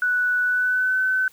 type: tone with pitch glide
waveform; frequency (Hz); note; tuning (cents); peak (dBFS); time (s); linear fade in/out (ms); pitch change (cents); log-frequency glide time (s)
sine; 1480 to 1519; F#6 to F#6; 0 to +45; -18; 0.02-1.28; 2; +45; 0.43-0.99
effects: white hiss -54 dBFS RMS until 1.32 s